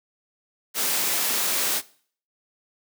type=noise; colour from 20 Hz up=white; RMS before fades=-24 dBFS; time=0.74-1.82 s; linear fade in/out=50 ms; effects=noise-tail reverb RT60 0.5 s tail -20 dB re dry + high-pass 200 Hz 12 dB/octave